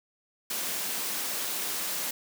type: high-pass noise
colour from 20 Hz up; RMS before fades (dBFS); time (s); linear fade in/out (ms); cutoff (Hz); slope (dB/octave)
white; -32; 0.5-2.11; 5; 160; 24
effects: none